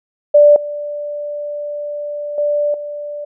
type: tone with level steps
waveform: sine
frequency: 587.3 Hz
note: D5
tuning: in tune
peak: -4 / -21 / -13 / -23 dBFS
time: 0.34-3.25 s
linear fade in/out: 10 ms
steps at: 0.56 / 2.38 / 2.74 s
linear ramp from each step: 2 ms
effects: none